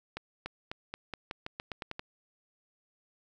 accelerating click train, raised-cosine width 0.3 ms, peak -21 dBFS, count 12, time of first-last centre 0.17-1.994 s, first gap 290 ms, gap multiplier 0.88, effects none

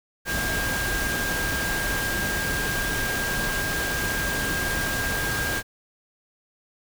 sine tone in noise, 1607 Hz, G6, 43 cents sharp, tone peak -27 dBFS, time 0.25-5.63 s, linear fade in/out 50 ms, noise pink, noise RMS -28 dBFS, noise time 0.25-5.63 s, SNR -2 dB, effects none

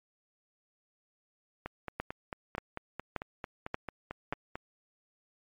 two click trains, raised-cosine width 0.5 ms, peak -17 / -22 dBFS, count 5 / 14, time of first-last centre 2-4.326 / 1.66-4.555 s, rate 1.72 / 4.49 Hz, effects MP3 64 kbps

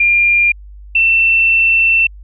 sine tone pair in turn, 2400 / 2685 Hz, D7 / E7, +37 / +31 cents, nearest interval major second, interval 194 cents, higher second, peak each -8 dBFS, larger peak neither, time 0-0.52 / 0.95-2.07 s, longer second, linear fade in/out 5 ms, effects added 50 Hz sine -32 dBFS peak until 2.23 s

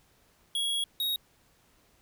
square tone pair in turn, 3322 / 3774 Hz, G#7 / A#7, 0 / +21 cents, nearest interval major second, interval 221 cents, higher second, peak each -28 dBFS, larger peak neither, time 0.55-0.84 / 1-1.16 s, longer first, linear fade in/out 2 ms, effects pink hiss -65 dBFS RMS until 2.01 s

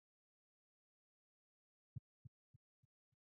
sine tone with echo, 120.1 Hz, B2, 48 cents flat, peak -40 dBFS, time 1.96-1.98 s, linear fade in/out 5 ms, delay 290 ms, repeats 4, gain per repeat -9 dB, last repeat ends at 3.14 s, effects high-pass 80 Hz 12 dB/octave

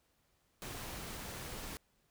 pink noise with amplitude modulation, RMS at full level -43 dBFS, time 0.62-1.77 s, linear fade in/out 0 ms, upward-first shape sine, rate 274 Hz, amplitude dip 35%, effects pink hiss -75 dBFS RMS until 2.1 s

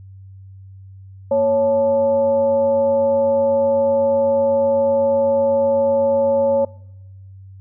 sine tone with frequency modulation, 554 Hz, C#5, 1 cent flat, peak -13 dBFS, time 1.31-6.65 s, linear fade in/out 5 ms, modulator 321 Hz, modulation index 0.42, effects noise-tail reverb RT60 0.9 s tail -23 dB re dry + added 96 Hz sine -37 dBFS peak until 7.6 s

